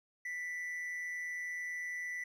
triangle tone with amplitude modulation, 1975.5 Hz, B6, in tune, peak -34 dBFS, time 0.25-2.24 s, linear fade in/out 5 ms, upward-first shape sine, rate 169 Hz, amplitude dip 40%, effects none

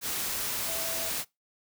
sine tone in noise, 659.3 Hz, E5, in tune, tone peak -38 dBFS, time 0.65-1.12 s, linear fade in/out 50 ms, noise white, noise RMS -32 dBFS, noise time 0.01-1.25 s, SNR -9 dB, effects noise-tail reverb RT60 0.2 s tail -23 dB re dry

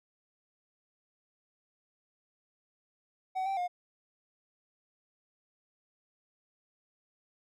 triangle tone with pitch steps, 753 / 778 / 714 Hz, F#5 / G5 / F5, +30 / -13 / +38 cents, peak -28 dBFS, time 3.35-3.68 s, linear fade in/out 20 ms, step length 110 ms, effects none

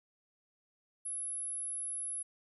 sine tone, 10950 Hz, F9, 35 cents flat, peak -36 dBFS, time 1.05-2.23 s, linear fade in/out 10 ms, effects none

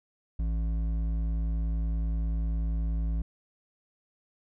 triangle tone with hard clipping, 55.2 Hz, A1, 6 cents sharp, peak -28 dBFS, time 0.39-3.22 s, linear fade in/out 5 ms, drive 12 dB, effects none

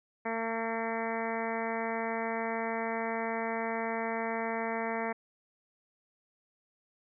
harmonic tone, 226.8 Hz, A#3, 47 cents flat, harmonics 1 / 2 / 3 / 4 / 5 / 6 / 7 / 8 / 9 / 10, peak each -38 / -37 / -37 / -38 / -44 / -45 / -46 / -42 / -42 / -46 dBFS, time 0.25-5.13 s, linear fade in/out 10 ms, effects none

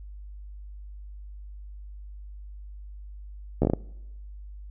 slowing click train, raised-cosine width 2 ms, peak -9 dBFS, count 6, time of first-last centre 3.62-3.735 s, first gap 13 ms, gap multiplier 1.29, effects noise-tail reverb RT60 1.0 s tail -25 dB re dry + added 50 Hz sine -39 dBFS peak until 4.7 s

